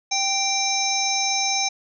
harmonic tone with a mistuned harmonic, 784 Hz, G5, in tune, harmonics 1 / 3 / 5 / 7 / 8, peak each -26 / -27 / -29 / -26 / -25 dBFS, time 0.11-1.69 s, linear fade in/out 10 ms, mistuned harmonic 7, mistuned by -32 cents, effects none

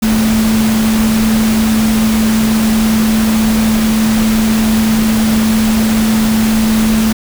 sine tone in noise, 220 Hz, A3, in tune, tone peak -9 dBFS, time 0.02-7.13 s, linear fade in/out 10 ms, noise pink, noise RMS -19 dBFS, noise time 0.02-7.13 s, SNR +7 dB, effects none

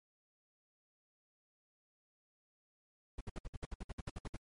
brown noise bursts, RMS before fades -41 dBFS, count 14, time 3.18-4.365 s, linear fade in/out 5 ms, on 28 ms, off 61 ms, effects MP3 48 kbps

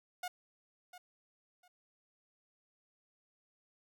sawtooth tone with echo, 721 Hz, F#5, 45 cents flat, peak -34 dBFS, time 0.23-0.28 s, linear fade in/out 5 ms, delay 700 ms, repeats 2, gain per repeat -13 dB, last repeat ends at 1.68 s, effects none

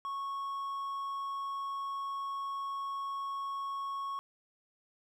triangle tone, 1103 Hz, C#6, 9 cents flat, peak -33 dBFS, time 0.05-4.19 s, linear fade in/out 0 ms, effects none

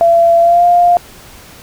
sine tone with pitch glide, 677 to 701.7 Hz, E5 to F5, +46 to +8 cents, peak -5 dBFS, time 0.01-0.97 s, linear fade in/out 0 ms, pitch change +62 cents, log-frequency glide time 0.4-0.64 s, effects pink hiss -37 dBFS RMS until 1.62 s

